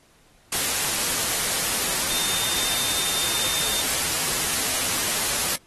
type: tone in noise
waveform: sine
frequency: 3623 Hz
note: A7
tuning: 50 cents sharp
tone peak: -30 dBFS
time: 2.1-3.82 s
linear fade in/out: 5 ms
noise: white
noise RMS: -24 dBFS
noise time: 0.52-5.56 s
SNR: -9 dB
effects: pink hiss -58 dBFS RMS until 5.66 s + AAC 32 kbps